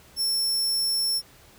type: tone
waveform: sawtooth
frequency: 5400 Hz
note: E8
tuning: 41 cents sharp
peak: -20 dBFS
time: 0.16-1.22 s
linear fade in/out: 50 ms
effects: pink hiss -53 dBFS RMS until 1.58 s